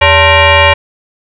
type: tone with frequency modulation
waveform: sine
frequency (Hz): 890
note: A5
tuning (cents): +20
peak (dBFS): -3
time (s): 0.01-0.74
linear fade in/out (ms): 10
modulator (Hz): 487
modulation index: 4.1
effects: none